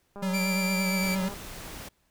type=click train; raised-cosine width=1 ms; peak=-29 dBFS; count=238; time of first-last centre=0.16-1.339 s; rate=201 Hz
type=tone with vibrato; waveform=square; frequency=187.7 Hz; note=F#3; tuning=25 cents sharp; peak=-27 dBFS; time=0.22-1.29 s; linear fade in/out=10 ms; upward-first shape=triangle; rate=8.7 Hz; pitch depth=41 cents each way
type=tone with pitch glide; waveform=sawtooth; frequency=2350 to 2324 Hz; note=D7 to D7; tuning=+1 to -19 cents; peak=-26 dBFS; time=0.33-1.16 s; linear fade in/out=20 ms; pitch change=-20 cents; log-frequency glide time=0.77-0.88 s
type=noise; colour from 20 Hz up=pink; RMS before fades=-41 dBFS; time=1.02-1.89 s; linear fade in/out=10 ms
effects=pink hiss -70 dBFS RMS until 2.1 s